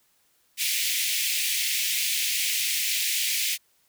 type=high-pass noise; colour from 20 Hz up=pink; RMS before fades=-26 dBFS; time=0.57-3.58 s; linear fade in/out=50 ms; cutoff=2100 Hz; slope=48 dB/octave; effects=white hiss -66 dBFS RMS until 3.88 s